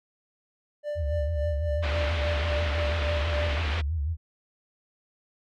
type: tone with tremolo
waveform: triangle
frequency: 591 Hz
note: D5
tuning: 11 cents sharp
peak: -26 dBFS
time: 0.83-3.61 s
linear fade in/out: 50 ms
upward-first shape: sine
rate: 3.6 Hz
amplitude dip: 65%
type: tone with vibrato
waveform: sine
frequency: 76.8 Hz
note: D#2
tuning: 22 cents flat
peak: -25 dBFS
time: 0.95-4.17 s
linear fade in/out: 50 ms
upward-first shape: sine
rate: 6.1 Hz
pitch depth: 160 cents each way
type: low-pass noise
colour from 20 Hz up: white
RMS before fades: -34 dBFS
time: 1.82-3.82 s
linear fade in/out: 20 ms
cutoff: 3200 Hz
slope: 24 dB/octave
effects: none